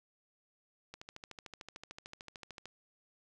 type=click train; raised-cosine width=0.2 ms; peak=-29 dBFS; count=24; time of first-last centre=0.94-2.656 s; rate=13.4 Hz; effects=none